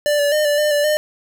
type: tone with pitch steps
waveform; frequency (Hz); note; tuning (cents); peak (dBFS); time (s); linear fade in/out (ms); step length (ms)
square; 589 / 577 / 607 / 585 / 601 / 584 / 606; D5 / D5 / D#5 / D5 / D5 / D5 / D#5; +5 / -31 / -43 / -7 / +40 / -10 / -46; -15; 0.06-0.97; 0; 130
effects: none